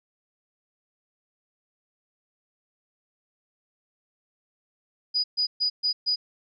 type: tone bursts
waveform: sine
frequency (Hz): 4933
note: D#8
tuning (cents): -16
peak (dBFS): -21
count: 5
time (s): 5.14-6.16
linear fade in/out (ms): 20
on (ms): 100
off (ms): 130
effects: none